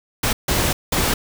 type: noise bursts at uneven times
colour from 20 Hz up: pink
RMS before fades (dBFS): -19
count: 3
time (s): 0.23-0.33 / 0.48-0.73 / 0.92-1.14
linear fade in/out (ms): 5
effects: none